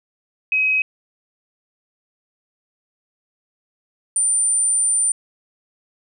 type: tone pair in turn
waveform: sine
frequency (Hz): 2538 / 9118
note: D#7 / C#9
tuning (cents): +34 / +48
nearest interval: octave + minor seventh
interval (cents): 2214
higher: second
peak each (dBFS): -15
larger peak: neither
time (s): 0.52-0.82 / 4.16-5.12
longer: second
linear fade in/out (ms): 2
effects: none